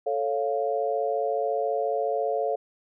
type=chord; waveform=sine; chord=A augmented; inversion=none; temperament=equal; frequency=440 / 554.4 / 698.5 Hz; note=A4 / C#5 / E#5; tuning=0 / 0 / 0 cents; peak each=-28 dBFS; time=0.06-2.56 s; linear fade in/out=10 ms; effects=none